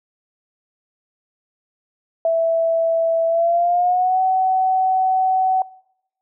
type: tone with pitch glide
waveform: sine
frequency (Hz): 659.3 to 753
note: E5 to F#5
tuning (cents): 0 to +30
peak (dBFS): -14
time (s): 2.25-5.62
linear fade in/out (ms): 2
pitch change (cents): +230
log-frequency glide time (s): 3.27-4.21
effects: noise-tail reverb RT60 0.8 s tail -24 dB re dry